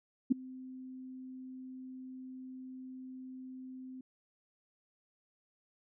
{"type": "tone with ADSR envelope", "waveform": "sine", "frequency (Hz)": 258.3, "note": "C4", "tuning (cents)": -22, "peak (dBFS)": -20, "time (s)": [0.3, 4.01], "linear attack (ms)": 19, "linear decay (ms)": 8, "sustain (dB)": -24, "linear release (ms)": 4, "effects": []}